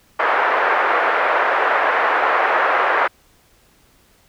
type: band-pass noise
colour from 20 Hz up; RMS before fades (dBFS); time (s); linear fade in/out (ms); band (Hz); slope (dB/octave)
white; -17; 0.19-3.08; 10; 460 to 1700; 24
effects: pink hiss -55 dBFS RMS until 4.28 s